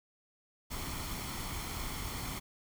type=noise with comb filter; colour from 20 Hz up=pink; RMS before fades=-39 dBFS; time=0.7-2.4 s; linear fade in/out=20 ms; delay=0.92 ms; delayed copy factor=+0.5; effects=none